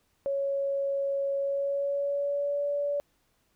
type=tone with pitch glide; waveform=sine; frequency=554.4 to 574.6 Hz; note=C#5 to D5; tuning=0 to -38 cents; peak=-26 dBFS; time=0.26-3 s; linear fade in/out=0 ms; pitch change=+62 cents; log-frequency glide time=1.37-2.66 s; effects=pink hiss -71 dBFS RMS until 3.55 s